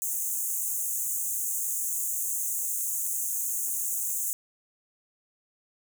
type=high-pass noise; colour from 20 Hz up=pink; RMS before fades=-30 dBFS; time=0.02-4.33 s; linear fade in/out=0 ms; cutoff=6400 Hz; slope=96 dB/octave; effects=none